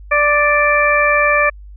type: harmonic tone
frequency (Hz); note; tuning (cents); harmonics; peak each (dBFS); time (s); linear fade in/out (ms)
587.3; D5; 0; 1 / 2 / 3 / 4; -16 / -16 / -16 / -16; 0.11-1.5; 10
effects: added 50 Hz sine -33 dBFS peak until 1.76 s